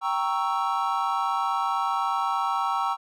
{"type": "chord", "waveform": "triangle", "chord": "G diminished seventh", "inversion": "none", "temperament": "equal", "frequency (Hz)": [784, 932.3, 1108.7, 1318.5], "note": ["G5", "Bb5", "Db6", "Fb6"], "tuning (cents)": [0, 0, 0, 0], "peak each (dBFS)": -27, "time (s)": [0.01, 2.97], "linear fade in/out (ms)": 50, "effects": []}